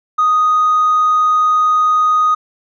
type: tone with hard clipping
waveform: sine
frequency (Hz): 1244.5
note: D#6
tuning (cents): 0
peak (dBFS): -10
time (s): 0.18-2.35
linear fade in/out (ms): 10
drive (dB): 1
effects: resampled to 16000 Hz